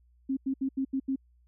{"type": "tone bursts at uneven times", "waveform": "sine", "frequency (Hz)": 267.7, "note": "C4", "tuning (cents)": 40, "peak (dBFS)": -26, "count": 6, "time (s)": [[0.29, 0.37], [0.46, 0.54], [0.61, 0.69], [0.77, 0.85], [0.93, 1], [1.08, 1.16]], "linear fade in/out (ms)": 10, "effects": ["added 60 Hz sine -60 dBFS peak until 1.47 s"]}